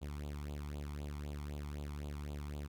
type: tone with flanger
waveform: sawtooth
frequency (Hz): 73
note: D2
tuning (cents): -10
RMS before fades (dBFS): -43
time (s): 0.01-2.68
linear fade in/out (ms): 20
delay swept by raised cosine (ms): 0.26 to 0.93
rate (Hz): 3.9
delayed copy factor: +0.8
effects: none